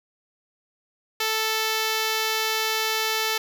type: tone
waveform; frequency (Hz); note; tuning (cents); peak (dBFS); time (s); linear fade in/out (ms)
5% pulse; 440; A4; 0; -11; 1.2-3.38; 5
effects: none